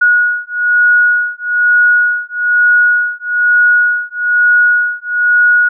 sine beating tone pair, 1453 / 1454.1 Hz, F#6 / F#6, -32 / -31 cents, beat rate 1.1 Hz, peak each -11 dBFS, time 0.01-5.69 s, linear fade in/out 10 ms, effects none

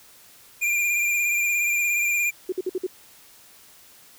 square tone with vibrato, 2396 Hz, D7, 34 cents sharp, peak -21 dBFS, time 0.61-2.31 s, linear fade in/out 20 ms, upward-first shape triangle, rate 17 Hz, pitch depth 39 cents each way
sine tone bursts, 370 Hz, F#4, in tune, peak -22 dBFS, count 5, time 2.49-2.867 s, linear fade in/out 5 ms, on 33 ms, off 53 ms
effects white hiss -51 dBFS RMS until 4.18 s

